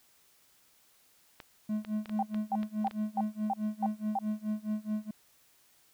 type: clicks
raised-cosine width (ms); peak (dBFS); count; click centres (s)
0.3; -28; 8; 1.402 / 1.849 / 2.058 / 2.095 / 2.345 / 2.631 / 2.871 / 2.911
type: tone with tremolo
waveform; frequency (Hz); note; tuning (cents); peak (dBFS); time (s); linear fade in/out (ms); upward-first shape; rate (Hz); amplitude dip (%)
triangle; 213.5; G#3; +48; -26; 1.69-5.11; 5; sine; 4.7; 95
type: tone bursts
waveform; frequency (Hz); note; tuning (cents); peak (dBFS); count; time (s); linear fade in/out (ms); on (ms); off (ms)
sine; 784; G5; 0; -27; 7; 2.19-4.189; 2; 37; 290
effects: white hiss -65 dBFS RMS until 5.93 s